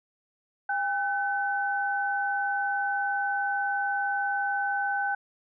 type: tone pair together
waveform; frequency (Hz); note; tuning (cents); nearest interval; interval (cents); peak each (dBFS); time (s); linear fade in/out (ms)
sine; 804 / 1517.7; G5 / F#6; +44 / +44; major seventh; 1100; -28; 0.69-5.15; 5
effects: none